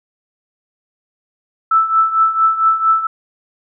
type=tone with tremolo; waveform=sine; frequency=1318.5 Hz; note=E6; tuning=in tune; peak=-7 dBFS; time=1.71-3.07 s; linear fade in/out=5 ms; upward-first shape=triangle; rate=4.4 Hz; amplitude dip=80%; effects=none